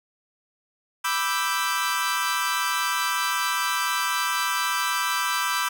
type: chord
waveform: sawtooth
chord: E minor seventh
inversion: second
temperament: equal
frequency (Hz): 987.8 / 1174.7 / 1318.5 / 1568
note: B5 / D6 / E6 / G6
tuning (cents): 0 / 0 / 0 / 0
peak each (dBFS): -25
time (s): 1.04-5.69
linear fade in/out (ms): 10
effects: none